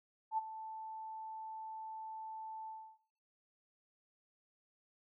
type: tone with ADSR envelope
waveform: sine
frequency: 880 Hz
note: A5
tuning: in tune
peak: -30 dBFS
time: 0.31-2.99 s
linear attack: 67 ms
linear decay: 23 ms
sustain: -13 dB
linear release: 310 ms
effects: noise-tail reverb RT60 0.8 s tail -21 dB re dry